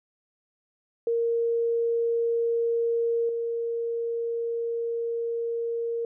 sine tone with level steps, 464.9 Hz, A#4, 5 cents flat, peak -22 / -26 dBFS, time 1.07-6.05 s, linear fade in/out 2 ms, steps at 3.29 s, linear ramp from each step 2 ms, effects none

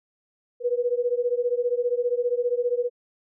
sine beating tone pair, 480 / 495 Hz, B4 / B4, -49 / +4 cents, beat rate 15 Hz, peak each -24 / -25 dBFS, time 0.6-2.9 s, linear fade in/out 50 ms, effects none

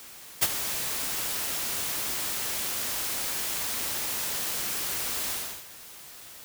white noise with ADSR envelope, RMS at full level -20 dBFS, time 0.41-5.66 s, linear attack 19 ms, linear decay 38 ms, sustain -11 dB, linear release 350 ms, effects white hiss -46 dBFS RMS until 6.44 s

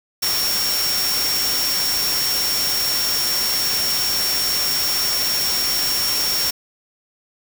sine tone in noise, 5510 Hz, F8, 24 cents flat, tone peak -20 dBFS, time 0.22-6.51 s, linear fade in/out 10 ms, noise white, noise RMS -23 dBFS, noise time 0.22-6.51 s, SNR 0 dB, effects none

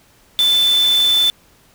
sine tone in noise, 3520 Hz, A7, in tune, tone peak -11 dBFS, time 0.39-1.3 s, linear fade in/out 0 ms, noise white, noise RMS -27 dBFS, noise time 0.39-1.3 s, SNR +13 dB, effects pink hiss -52 dBFS RMS until 1.74 s

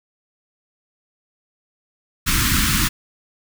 pink band-stop noise, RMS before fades -18 dBFS, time 2.26-2.89 s, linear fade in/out 20 ms, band 310 to 1100 Hz, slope 48 dB/octave, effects none

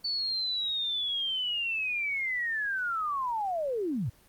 sine linear sweep, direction down, 4500 to 92.5 Hz, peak -28 dBFS, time 0.04-4.1 s, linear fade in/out 10 ms, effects pink hiss -60 dBFS RMS until 4.28 s + Opus 24 kbps

